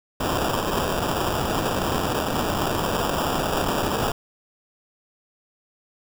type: noise with sample-and-hold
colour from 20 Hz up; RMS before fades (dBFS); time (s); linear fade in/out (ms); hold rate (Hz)
white; -24; 0.2-4.12; 5; 2100
effects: none